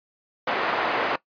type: band-pass noise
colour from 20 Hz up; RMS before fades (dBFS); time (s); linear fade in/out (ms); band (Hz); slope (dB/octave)
pink; -25; 0.47-1.16; 5; 540 to 1900; 12
effects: noise-tail reverb RT60 0.1 s tail -19 dB re dry + resampled to 11025 Hz